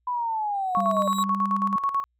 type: linear sweep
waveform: sine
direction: down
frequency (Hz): 1001 to 587.3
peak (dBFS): -24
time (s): 0.07-1.08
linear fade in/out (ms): 5
type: tone with exponential growth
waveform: 25% pulse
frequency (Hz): 3862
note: B7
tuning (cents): -39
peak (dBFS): -26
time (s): 0.54-1.23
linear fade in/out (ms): 1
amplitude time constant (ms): 150
type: tone with tremolo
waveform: sine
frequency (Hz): 1108.7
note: C#6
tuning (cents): 0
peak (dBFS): -20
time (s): 0.75-2.04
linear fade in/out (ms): 0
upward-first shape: square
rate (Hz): 9.2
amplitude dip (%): 65
type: tone with pitch glide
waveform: sine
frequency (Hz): 196 to 198.39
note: G3 to G3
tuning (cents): 0 to +21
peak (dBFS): -27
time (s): 0.77-1.76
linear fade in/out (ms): 2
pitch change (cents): +21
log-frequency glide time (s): 1.26-1.44
effects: added 60 Hz sine -70 dBFS peak until 2.19 s